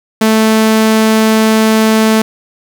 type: tone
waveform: sawtooth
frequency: 219.7 Hz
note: A3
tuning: 2 cents flat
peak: -3 dBFS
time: 0.21-2.22 s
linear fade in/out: 5 ms
effects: 7-bit